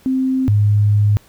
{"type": "tone pair in turn", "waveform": "sine", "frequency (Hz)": [261.6, 103.82], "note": ["C4", "G#2"], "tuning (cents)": [0, 0], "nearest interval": "octave + major third", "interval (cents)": 1600, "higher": "first", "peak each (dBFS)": [-14, -10], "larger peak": "second", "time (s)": [[0.06, 0.48], [0.48, 1.17]], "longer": "second", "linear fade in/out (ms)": 0, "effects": ["pink hiss -50 dBFS RMS until 1.28 s"]}